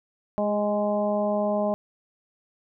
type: harmonic tone with a mistuned harmonic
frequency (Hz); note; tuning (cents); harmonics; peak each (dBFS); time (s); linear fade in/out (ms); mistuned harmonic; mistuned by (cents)
207.7; G#3; 0; 1 / 2 / 3 / 4 / 5; -27 / -33 / -24 / -32 / -36; 0.38-1.74; 0; 2; -17
effects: none